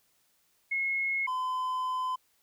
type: tone pair in turn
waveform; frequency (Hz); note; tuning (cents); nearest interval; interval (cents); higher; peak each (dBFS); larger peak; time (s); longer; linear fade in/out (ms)
sine / triangle; 2169 / 1019.8; C#7 / C6; -38 / -45; octave + minor second; 1307; first; -27; neither; 0.71-1.27 / 1.27-2.16; second; 10
effects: white hiss -70 dBFS RMS until 2.42 s